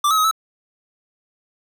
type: tone with pitch steps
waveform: square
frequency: 1176 / 1286 / 1264 / 1307 Hz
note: D6 / E6 / D#6 / E6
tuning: +2 / -43 / +27 / -15 cents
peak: -15 dBFS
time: 0.04-0.312 s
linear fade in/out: 5 ms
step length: 68 ms
effects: none